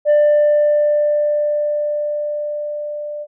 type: tone with level ramp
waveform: sine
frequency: 593 Hz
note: D5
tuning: 17 cents sharp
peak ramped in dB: -6 to -24 dBFS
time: 0.05-3.27 s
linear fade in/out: 50 ms
effects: tanh soft clip ceiling -8 dBFS